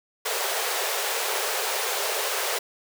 pink high-pass noise, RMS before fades -27 dBFS, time 0.25-2.59 s, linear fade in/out 10 ms, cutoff 390 Hz, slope 96 dB/octave, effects none

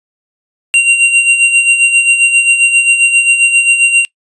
square tone with tremolo, 2762 Hz, F7, 20 cents flat, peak -4 dBFS, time 0.74-4.05 s, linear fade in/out 0 ms, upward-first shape sine, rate 7.5 Hz, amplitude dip 60%, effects noise-tail reverb RT60 0.1 s tail -22 dB re dry + resampled to 24000 Hz

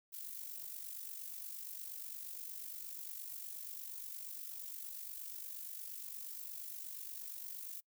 violet noise with amplitude modulation, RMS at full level -44 dBFS, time 0.12-7.81 s, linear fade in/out 20 ms, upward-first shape sine, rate 48.5 Hz, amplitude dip 60%, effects noise-tail reverb RT60 0.1 s tail -25 dB re dry

